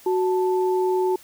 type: tone pair together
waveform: sine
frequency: 370 / 880 Hz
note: F#4 / A5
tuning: 0 / 0 cents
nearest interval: octave + minor third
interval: 1500 cents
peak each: -19 / -26 dBFS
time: 0.06-1.16 s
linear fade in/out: 5 ms
effects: white hiss -49 dBFS RMS until 1.23 s